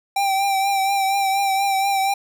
square tone with vibrato, 784 Hz, G5, in tune, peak -18 dBFS, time 0.16-2.14 s, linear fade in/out 5 ms, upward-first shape triangle, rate 4.2 Hz, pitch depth 40 cents each way, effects none

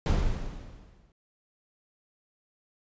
brown noise with exponential decay, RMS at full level -21 dBFS, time 0.06-1.12 s, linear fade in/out 2 ms, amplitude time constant 230 ms, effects resampled to 16000 Hz

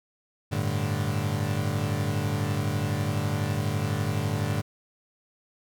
35% pulse chord, G suspended second, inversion none, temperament equal, 98 / 110 / 146.83 Hz, G2 / A2 / D3, 0 / 0 / 0 cents, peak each -28 dBFS, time 0.51-4.62 s, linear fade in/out 20 ms, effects none

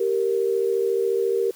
sine tone pair together, 390.9 / 465.1 Hz, G4 / A#4, -5 / -4 cents, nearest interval minor third, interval 301 cents, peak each -22 dBFS, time 0-1.51 s, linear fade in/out 5 ms, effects white hiss -49 dBFS RMS until 1.55 s + high-pass 80 Hz 12 dB/octave

